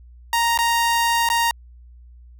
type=tone with dropouts; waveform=sawtooth; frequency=932.3 Hz; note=A#5; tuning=in tune; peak=-13 dBFS; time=0.33-1.51 s; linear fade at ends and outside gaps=1 ms; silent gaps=0.576-0.588 / 1.289-1.3 s; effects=added 60 Hz sine -42 dBFS peak until 2.39 s